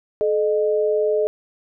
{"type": "tone pair together", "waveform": "sine", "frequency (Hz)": [430, 612.2], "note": ["A4", "D#5"], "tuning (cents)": [-40, -28], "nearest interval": "tritone", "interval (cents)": 612, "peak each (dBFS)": [-18, -21], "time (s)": [0.21, 1.27], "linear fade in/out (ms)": 0, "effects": []}